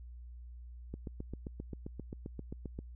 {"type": "click train", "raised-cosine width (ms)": 3, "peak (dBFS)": -28, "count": 15, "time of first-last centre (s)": [0.94, 2.789], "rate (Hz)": 7.57, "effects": ["added 60 Hz sine -46 dBFS peak until 2.95 s"]}